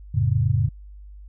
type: chord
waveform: sine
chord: F augmented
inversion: none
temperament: just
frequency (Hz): 87.31 / 109.13 / 136.42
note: F2 / A2 / C#3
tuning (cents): 0 / -14 / -27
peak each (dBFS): -24 / -20 / -22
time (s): 0.14-0.69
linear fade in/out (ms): 10
effects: added 50 Hz sine -39 dBFS peak until 1.28 s